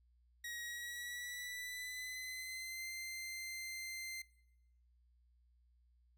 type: tone with pitch glide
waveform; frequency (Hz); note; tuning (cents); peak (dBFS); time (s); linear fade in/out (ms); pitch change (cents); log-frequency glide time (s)
sawtooth; 1899 to 2083; A#6 to C7; +32 to -8; -40; 0.44-4.22; 5; +160; 0.62-2.88
effects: noise-tail reverb RT60 0.9 s tail -20 dB re dry + added 60 Hz sine -68 dBFS peak until 6.17 s

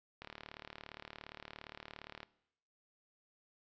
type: click train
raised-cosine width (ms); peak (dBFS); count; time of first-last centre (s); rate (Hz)
0.3; -30; 76; 0.22-2.231; 37.3
effects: noise-tail reverb RT60 0.8 s tail -20 dB re dry + resampled to 16000 Hz

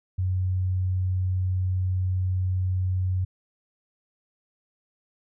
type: tone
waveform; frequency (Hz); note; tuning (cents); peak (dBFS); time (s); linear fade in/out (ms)
sine; 92.5; F#2; 0; -22; 0.18-3.25; 10
effects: none

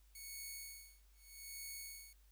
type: tone with tremolo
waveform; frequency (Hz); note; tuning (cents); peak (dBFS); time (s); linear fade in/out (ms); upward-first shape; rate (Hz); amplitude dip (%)
5% pulse; 2217; C#7; 0; -36; 0.15-2.13; 2; sine; 0.81; 100
effects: added 50 Hz sine -64 dBFS peak until 2.31 s + white hiss -75 dBFS RMS until 2.31 s

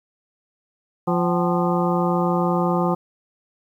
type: harmonic tone with a mistuned harmonic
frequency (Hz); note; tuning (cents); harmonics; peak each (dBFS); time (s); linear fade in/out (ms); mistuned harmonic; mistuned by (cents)
174.61; F3; 0; 1 / 2 / 3 / 4 / 5 / 6 / 7; -21 / -24 / -26 / -27 / -28 / -29 / -29; 1.07-2.95; 10; 4; +130
effects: 9-bit

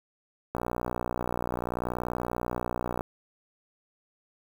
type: click train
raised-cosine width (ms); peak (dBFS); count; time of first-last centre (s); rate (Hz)
1; -16; 150; 0.55-3.009; 60.6
effects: 7-bit

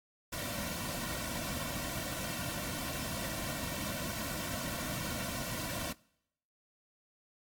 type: noise with comb filter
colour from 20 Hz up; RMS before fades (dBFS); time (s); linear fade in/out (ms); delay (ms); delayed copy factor
pink; -38; 0.32-5.93; 10; 2.4; -0.8
effects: noise-tail reverb RT60 0.8 s tail -24 dB re dry + AAC 64 kbps

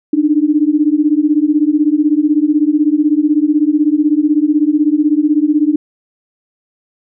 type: beating tone pair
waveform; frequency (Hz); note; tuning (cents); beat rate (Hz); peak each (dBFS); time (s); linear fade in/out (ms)
sine; 292.6 / 308.6; D4 / D#4; -6 / -14; 16; -12; 0.13-5.76; 5
effects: none

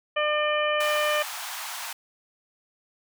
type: harmonic tone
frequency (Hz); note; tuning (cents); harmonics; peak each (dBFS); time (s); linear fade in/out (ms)
600; D5; +37; 1 / 2 / 3 / 4 / 5; -25 / -28 / -30 / -31 / -32; 0.16-1.23; 10
type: high-pass noise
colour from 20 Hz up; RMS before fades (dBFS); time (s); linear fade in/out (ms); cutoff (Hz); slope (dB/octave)
pink; -35; 0.8-1.93; 5; 730; 48
effects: none

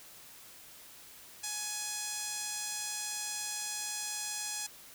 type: tone with band-pass filter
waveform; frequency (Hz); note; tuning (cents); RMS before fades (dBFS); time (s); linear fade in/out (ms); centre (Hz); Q
sawtooth; 839; G#5; +17; -38; 1.43-4.67; 10; 7400; 1.7
effects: white hiss -53 dBFS RMS until 4.94 s

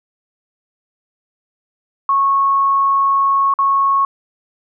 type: tone with dropouts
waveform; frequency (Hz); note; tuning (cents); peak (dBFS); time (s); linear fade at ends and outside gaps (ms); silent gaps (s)
sine; 1100; C#6; -14; -11; 2.09-4.05; 2; 3.539-3.588
effects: none

